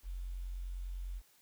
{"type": "tone with quantisation", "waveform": "sine", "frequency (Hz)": 44.97, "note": "F#1", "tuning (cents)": -49, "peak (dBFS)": -38, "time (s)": [0.03, 1.22], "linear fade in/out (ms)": 50, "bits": 11, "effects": ["white hiss -67 dBFS RMS until 1.41 s"]}